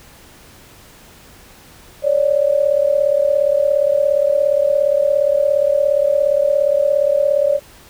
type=tone pair together; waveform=sine; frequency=553.8 / 591 Hz; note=C#5 / D5; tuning=-2 / +11 cents; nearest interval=minor second; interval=113 cents; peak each=-15 dBFS; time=2.02-7.6 s; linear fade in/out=50 ms; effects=pink hiss -44 dBFS RMS until 7.89 s